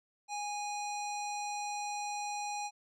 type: tone with low-pass filter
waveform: square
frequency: 825 Hz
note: G#5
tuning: 12 cents flat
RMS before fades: -38 dBFS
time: 0.28-2.71 s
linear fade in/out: 50 ms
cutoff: 7000 Hz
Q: 2.8
effects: none